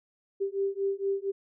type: beating tone pair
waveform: sine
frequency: 391.4 / 395.7 Hz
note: G4 / G4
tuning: -3 / +16 cents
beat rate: 4.3 Hz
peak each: -30 dBFS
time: 0.4-1.32 s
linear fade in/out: 20 ms
effects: none